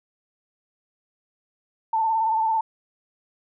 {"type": "tone with vibrato", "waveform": "sine", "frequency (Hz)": 889, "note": "A5", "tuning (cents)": 18, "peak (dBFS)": -19, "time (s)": [1.93, 2.61], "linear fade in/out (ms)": 5, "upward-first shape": "sine", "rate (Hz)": 18, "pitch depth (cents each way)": 45, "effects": []}